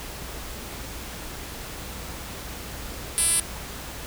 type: tone with band-pass filter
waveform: 5% pulse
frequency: 335.9 Hz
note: E4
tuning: 33 cents sharp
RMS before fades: -22 dBFS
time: 3.18-3.4 s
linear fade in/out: 0 ms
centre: 9500 Hz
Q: 4.4
effects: added 60 Hz sine -41 dBFS peak until 4.06 s + pink hiss -37 dBFS RMS until 4.06 s